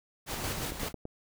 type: noise with tremolo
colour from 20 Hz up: pink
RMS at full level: -35 dBFS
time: 0.26-0.93 s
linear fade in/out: 50 ms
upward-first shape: square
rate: 5.6 Hz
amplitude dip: 55%
type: noise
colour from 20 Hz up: pink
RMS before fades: -38 dBFS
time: 0.31-0.69 s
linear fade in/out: 50 ms
type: click train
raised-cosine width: 2 ms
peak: -25 dBFS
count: 5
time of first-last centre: 0.61-1.054 s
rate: 9.01 Hz
effects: none